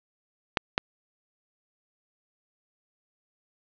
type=clicks; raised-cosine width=0.3 ms; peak=-6 dBFS; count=2; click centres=0.572 / 0.779 s; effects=resampled to 11025 Hz + 8-bit